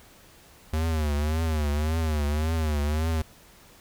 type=tone with vibrato; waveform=square; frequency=77 Hz; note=D#2; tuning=17 cents flat; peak=-24 dBFS; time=0.73-3.22 s; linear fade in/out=5 ms; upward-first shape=triangle; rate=1.8 Hz; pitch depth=120 cents each way; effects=pink hiss -53 dBFS RMS until 3.8 s